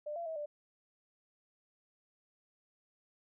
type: tone with pitch steps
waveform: sine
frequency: 597 / 681 / 643 / 591 Hz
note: D5 / F5 / E5 / D5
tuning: +28 / -44 / -43 / +11 cents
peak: -37 dBFS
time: 0.06-0.46 s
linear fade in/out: 10 ms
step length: 100 ms
effects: none